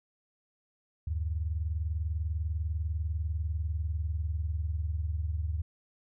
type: tone pair together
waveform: sine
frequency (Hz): 76.31 / 96.4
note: D#2 / G2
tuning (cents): -33 / -28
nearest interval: major third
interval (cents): 405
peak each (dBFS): -30 / -36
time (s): 1.07-5.62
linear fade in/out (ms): 5
effects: none